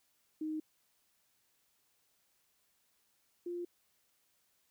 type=tone pair in turn; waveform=sine; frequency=311.1 / 349.7 Hz; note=D#4 / F4; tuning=0 / +2 cents; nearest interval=major second; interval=202 cents; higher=second; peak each=-35 / -37 dBFS; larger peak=first; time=0.41-0.6 / 3.46-3.65 s; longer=neither; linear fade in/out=5 ms; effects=white hiss -75 dBFS RMS until 4.7 s